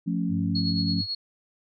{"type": "chord", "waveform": "sine", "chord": "F augmented", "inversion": "none", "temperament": "equal", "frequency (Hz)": [174.61, 220, 277.2], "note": ["F3", "A3", "C#4"], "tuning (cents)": [0, 0, 0], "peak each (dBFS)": [-26, -30, -30], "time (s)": [0.06, 1.02], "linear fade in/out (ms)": 20}
{"type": "tone", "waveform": "sine", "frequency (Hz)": 99.3, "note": "G2", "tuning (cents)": 23, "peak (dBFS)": -30, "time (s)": [0.28, 1.07], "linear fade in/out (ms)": 50}
{"type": "tone with tremolo", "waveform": "sine", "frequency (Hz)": 4326, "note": "C#8", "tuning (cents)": -43, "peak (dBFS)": -26, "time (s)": [0.55, 1.15], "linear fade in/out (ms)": 5, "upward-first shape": "sine", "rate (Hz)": 9.2, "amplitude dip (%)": 60}
{"effects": []}